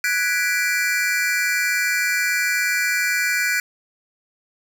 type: chord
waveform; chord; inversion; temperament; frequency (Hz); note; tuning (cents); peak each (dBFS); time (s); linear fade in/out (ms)
square; G# half-diminished seventh; third; equal; 1480 / 1661.2 / 1975.5 / 2349; F#6 / G#6 / B6 / D7; 0 / 0 / 0 / 0; -24 / -27 / -26 / -24; 0.04-3.6; 2
effects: none